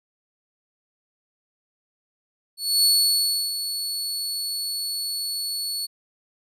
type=tone with ADSR envelope; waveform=sawtooth; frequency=4413 Hz; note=C#8; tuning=9 cents flat; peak=-12 dBFS; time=2.57-5.87 s; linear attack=270 ms; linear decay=680 ms; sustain=-11 dB; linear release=22 ms; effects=resampled to 32000 Hz